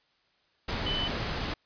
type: tone in noise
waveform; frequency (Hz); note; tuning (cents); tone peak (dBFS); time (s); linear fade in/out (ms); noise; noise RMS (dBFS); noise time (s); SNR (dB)
sine; 3019; F#7; +34; -30; 0.86-1.08; 5; pink; -32; 0.68-1.54; -1
effects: white hiss -69 dBFS RMS until 1.65 s + resampled to 11025 Hz

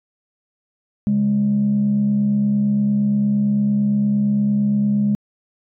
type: tone pair together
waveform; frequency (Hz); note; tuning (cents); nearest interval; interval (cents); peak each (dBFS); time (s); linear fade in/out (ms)
sine; 137.16 / 205.9; C#3 / G#3; -18 / -15; perfect fifth; 703; -24 / -14; 1.07-5.15; 0
effects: tanh soft clip ceiling -10 dBFS

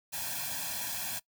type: noise with comb filter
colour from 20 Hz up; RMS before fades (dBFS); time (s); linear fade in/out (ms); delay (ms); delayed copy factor
white; -36; 0.12-1.2; 20; 1.2; +0.95
effects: noise-tail reverb RT60 0.1 s tail -22 dB re dry + high-pass 80 Hz 12 dB/octave

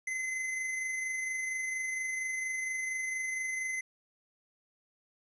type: tone with amplitude modulation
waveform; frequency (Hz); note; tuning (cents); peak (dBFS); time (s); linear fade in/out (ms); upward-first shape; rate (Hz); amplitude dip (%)
square; 2050; C7; -36; -32; 0.07-3.81; 5; sine; 24.3; 30
effects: resampled to 24000 Hz

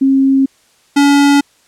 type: tone pair in turn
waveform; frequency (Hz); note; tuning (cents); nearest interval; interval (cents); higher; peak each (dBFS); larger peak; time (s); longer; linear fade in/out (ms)
sine / square; 269.5 / 283.8; C#4 / C#4; -49 / +41; minor second; 90; second; -7; neither; 0.01-0.46 / 0.96-1.41; neither; 10
effects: white hiss -52 dBFS RMS until 1.67 s + low-pass 9000 Hz 12 dB/octave

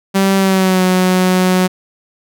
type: tone with pitch glide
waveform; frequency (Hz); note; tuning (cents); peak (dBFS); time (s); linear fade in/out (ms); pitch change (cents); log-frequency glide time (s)
sawtooth; 194 to 184.17; G3 to F#3; -18 to -8; -6; 0.14-1.68; 20; -90; 0.37-0.83
effects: none

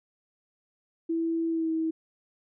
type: tone with pitch glide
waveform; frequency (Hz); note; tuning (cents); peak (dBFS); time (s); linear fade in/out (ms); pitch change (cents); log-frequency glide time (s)
sine; 329.6 to 321.9; E4 to E4; 0 to -41; -25; 1.09-1.91; 10; -41; 1.49-1.7
effects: none

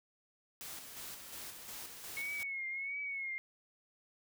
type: noise with tremolo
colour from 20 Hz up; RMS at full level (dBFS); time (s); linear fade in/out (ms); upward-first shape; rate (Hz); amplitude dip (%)
white; -46; 0.61-2.43; 0; square; 2.8; 40
type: tone with vibrato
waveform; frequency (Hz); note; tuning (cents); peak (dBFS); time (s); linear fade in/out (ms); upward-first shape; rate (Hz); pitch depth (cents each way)
sine; 2195; C#7; -18; -37; 2.17-3.38; 0; triangle; 1.5; 78
effects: none

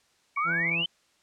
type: tone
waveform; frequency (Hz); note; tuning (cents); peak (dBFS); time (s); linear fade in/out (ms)
sine; 2246; C#7; +22; -31; 0.36-0.75; 5
type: exponential sweep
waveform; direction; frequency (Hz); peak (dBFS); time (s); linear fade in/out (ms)
sine; up; 1100 to 3119; -25; 0.37-0.86; 5
type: harmonic tone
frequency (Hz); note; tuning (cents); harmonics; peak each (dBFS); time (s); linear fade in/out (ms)
168.3; E3; +36; 1 / 2 / 3 / 4 / 5 / 6 / 7; -34 / -40 / -44 / -46 / -48 / -50 / -51; 0.44-0.86; 50
effects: white hiss -66 dBFS RMS until 1.22 s + low-pass 7000 Hz 12 dB/octave

